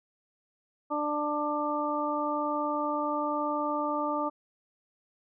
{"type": "harmonic tone", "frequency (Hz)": 296.5, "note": "D4", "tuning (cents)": 17, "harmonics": [1, 2, 3, 4], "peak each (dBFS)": [-33, -33, -33, -32], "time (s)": [0.9, 4.3], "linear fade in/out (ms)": 20, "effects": []}